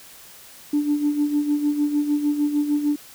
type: tone with tremolo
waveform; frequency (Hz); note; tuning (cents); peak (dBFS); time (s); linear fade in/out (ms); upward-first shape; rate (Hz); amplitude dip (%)
sine; 293.7; D4; 0; -15; 0.73-2.96; 5; sine; 6.6; 65
effects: tanh soft clip ceiling -12 dBFS + white hiss -45 dBFS RMS until 3.14 s